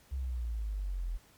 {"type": "exponential sweep", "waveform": "sine", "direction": "down", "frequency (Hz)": [68.6, 40.77], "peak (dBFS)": -32, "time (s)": [0.11, 1.18], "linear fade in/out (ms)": 20, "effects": ["pink hiss -62 dBFS RMS until 1.37 s", "MP3 96 kbps"]}